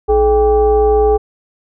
sine tone with frequency modulation, 424.9 Hz, G#4, 40 cents sharp, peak -8 dBFS, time 0.08-1.18 s, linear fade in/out 20 ms, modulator 368 Hz, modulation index 0.8, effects none

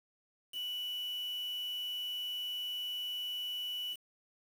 sine tone with quantisation, 2960 Hz, F#7, in tune, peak -36 dBFS, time 0.52-3.97 s, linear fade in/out 50 ms, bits 8, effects none

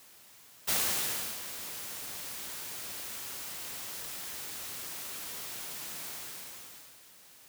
white noise with ADSR envelope, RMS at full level -28 dBFS, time 0.67-7.05 s, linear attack 19 ms, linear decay 690 ms, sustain -13 dB, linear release 980 ms, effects white hiss -56 dBFS RMS until 7.48 s + high-pass 60 Hz 12 dB/octave

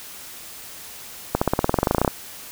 accelerating click train, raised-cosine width 1 ms, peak -3 dBFS, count 17, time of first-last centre 1.35-2.078 s, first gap 65 ms, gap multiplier 0.95, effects white hiss -39 dBFS RMS until 2.51 s

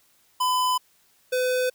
square tone pair in turn, 1007 / 505.2 Hz, B5 / B4, +33 / +39 cents, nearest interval octave, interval 1194 cents, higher first, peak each -21 / -22 dBFS, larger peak first, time 0.4-0.78 / 1.32-1.7 s, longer neither, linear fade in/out 10 ms, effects white hiss -62 dBFS RMS until 1.74 s

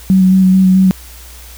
sine tone with vibrato, 187.8 Hz, F#3, 26 cents sharp, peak -5 dBFS, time 0.1-0.91 s, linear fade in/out 0 ms, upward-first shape square, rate 4.6 Hz, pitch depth 14 cents each way, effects added 60 Hz sine -34 dBFS peak until 1.57 s + white hiss -37 dBFS RMS until 1.57 s

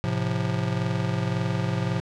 square chord, F major, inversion first, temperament just, 109.13 / 130.96 / 174.61 Hz, A2 / C3 / F3, -14 / +2 / 0 cents, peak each -29 dBFS, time 0.04-2 s, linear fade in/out 0 ms, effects low-pass 5000 Hz 12 dB/octave

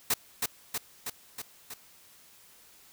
white noise with echo, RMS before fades -26 dBFS, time 0.1-0.14 s, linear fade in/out 5 ms, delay 320 ms, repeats 5, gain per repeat -3 dB, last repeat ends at 1.74 s, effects white hiss -57 dBFS RMS until 2.92 s

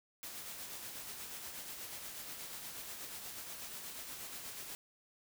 white noise with tremolo, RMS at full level -45 dBFS, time 0.23-4.75 s, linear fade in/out 0 ms, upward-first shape sine, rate 8.3 Hz, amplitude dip 35%, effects none

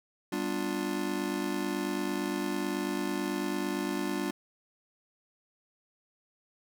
square chord, G dominant seventh, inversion none, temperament just, 196 / 245 / 294 / 352.8 Hz, G3 / B3 / D4 / F4, 0 / -14 / +2 / +18 cents, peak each -37 / -39 / -35 / -36 dBFS, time 0.32-4.31 s, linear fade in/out 5 ms, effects none

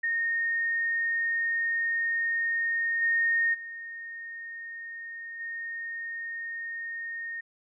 sine tone with level steps, 1845 Hz, A#6, 18 cents flat, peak -25 / -22 / -37 / -33 dBFS, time 0.03-7.41 s, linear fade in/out 10 ms, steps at 3.01 / 3.53 / 5.39 s, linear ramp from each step 20 ms, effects none

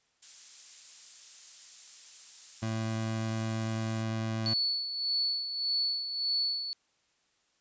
violet noise, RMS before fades -41 dBFS, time 0.22-4.03 s, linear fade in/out 10 ms
25% pulse tone, 111.4 Hz, A2, 22 cents sharp, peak -27 dBFS, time 2.62-4.54 s, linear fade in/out 10 ms
sine tone with tremolo, 4435 Hz, C#8, in tune, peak -26 dBFS, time 4.46-6.73 s, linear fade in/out 0 ms, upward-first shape sine, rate 1.7 Hz, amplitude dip 60%
effects white hiss -72 dBFS RMS until 7.6 s + resampled to 16000 Hz

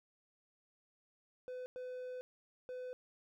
triangle tone bursts at uneven times, 504 Hz, B4, 35 cents sharp, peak -40 dBFS, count 3, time 1.48-1.66 / 1.76-2.21 / 2.69-2.93 s, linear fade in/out 0 ms, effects none

